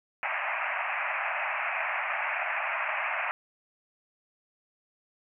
white band-pass noise, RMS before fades -31 dBFS, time 0.23-3.31 s, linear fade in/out 0 ms, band 600 to 2600 Hz, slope 96 dB/octave, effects none

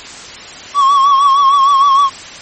triangle tone with vibrato, 1108 Hz, C#6, 1 cent flat, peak -4 dBFS, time 0.74-2.1 s, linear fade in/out 50 ms, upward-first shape sine, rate 6.5 Hz, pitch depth 61 cents each way, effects white hiss -30 dBFS RMS until 2.41 s + MP3 32 kbps

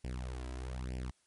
sawtooth tone with flanger, 63 Hz, B1, 35 cents sharp, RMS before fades -40 dBFS, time 0.04-1.11 s, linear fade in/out 5 ms, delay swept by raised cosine 0.38 to 3.08 ms, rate 1.1 Hz, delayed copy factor +0.85, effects white hiss -73 dBFS RMS until 1.26 s + MP3 48 kbps

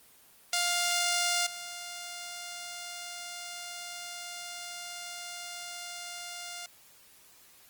5% pulse tone with level steps, 702 Hz, F5, 9 cents sharp, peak -15 / -28 dBFS, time 0.53-6.66 s, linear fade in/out 2 ms, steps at 1.46 s, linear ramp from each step 10 ms, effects white hiss -58 dBFS RMS until 7.69 s + Opus 24 kbps

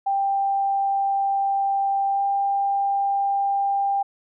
sine tone with pitch glide, 789 to 794.9 Hz, G5 to G5, +11 to +24 cents, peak -19 dBFS, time 0.06-4.03 s, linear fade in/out 10 ms, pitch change +13 cents, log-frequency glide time 2.11-2.21 s, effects none

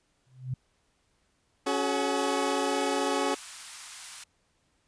sine tone with exponential growth, 128.6 Hz, C3, 30 cents flat, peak -26 dBFS, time 0.26-0.54 s, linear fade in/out 5 ms, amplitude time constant 60 ms
20% pulse chord, C# suspended fourth, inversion none, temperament equal with one note detuned, 277.2 / 370 / 426 Hz, C#4 / F#4 / G#4, 0 / 0 / +44 cents, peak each -25 / -27 / -25 dBFS, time 1.66-3.35 s, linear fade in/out 10 ms
white high-pass noise, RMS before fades -42 dBFS, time 2.16-4.24 s, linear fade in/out 5 ms, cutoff 890 Hz, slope 24 dB/octave
effects pink hiss -71 dBFS RMS until 4.87 s + resampled to 22050 Hz

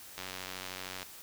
click train, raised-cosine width 0.2 ms, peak -22 dBFS, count 80, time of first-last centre 0.18-1.029 s, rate 93 Hz, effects white hiss -50 dBFS RMS until 1.22 s

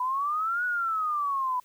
sine exponential two-way sweep, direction up then down, 987.8 to 1479 to 987.8 Hz, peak -25 dBFS, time 0-1.6 s, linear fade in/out 5 ms, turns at 0.65 s, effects white hiss -62 dBFS RMS until 1.64 s

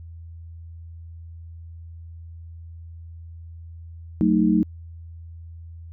sine chord, D# diminished, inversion first, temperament just, 186.68 / 224 / 311.1 Hz, F#3 / A3 / D#4, +16 / +31 / 0 cents, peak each -20 dBFS, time 4.21-4.63 s, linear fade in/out 0 ms, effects added 83 Hz sine -37 dBFS peak until 5.92 s

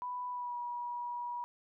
sine tone with pitch glide, 990 to 965.2 Hz, B5 to B5, +4 to -40 cents, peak -36 dBFS, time 0.02-1.44 s, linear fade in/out 0 ms, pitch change -44 cents, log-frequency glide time 0.3-0.57 s, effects none

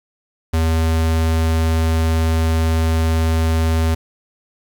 square tone, 81 Hz, E2, 30 cents flat, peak -15 dBFS, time 0.53-3.95 s, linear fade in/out 10 ms, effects 7-bit

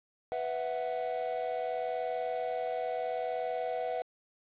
triangle chord, B suspended fourth, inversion none, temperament equal with one note detuned, 495.6 / 659.3 / 740 Hz, B4 / E5 / F#5, +6 / 0 / 0 cents, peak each -34 dBFS, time 0.32-4.02 s, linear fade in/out 0 ms, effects resampled to 8000 Hz + 9-bit

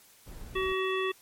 brown noise, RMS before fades -43 dBFS, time 0.26-0.73 s, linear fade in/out 10 ms
harmonic tone, 378.1 Hz, F#4, 38 cents sharp, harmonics 1 / 3 / 5 / 7 / 9, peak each -29 / -34 / -36 / -37 / -39 dBFS, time 0.55-1.12 s, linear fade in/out 10 ms
effects white hiss -58 dBFS RMS until 1.21 s + MP3 64 kbps

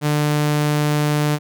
sawtooth tone, 148.9 Hz, D3, 24 cents sharp, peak -12 dBFS, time 0.01-1.39 s, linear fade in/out 50 ms, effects none

